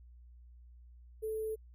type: tone with sample-and-hold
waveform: sine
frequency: 436.4 Hz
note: A4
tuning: 14 cents flat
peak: -34 dBFS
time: 1.22-1.56 s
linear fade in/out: 20 ms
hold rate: 11025 Hz
effects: added 60 Hz sine -53 dBFS peak until 1.74 s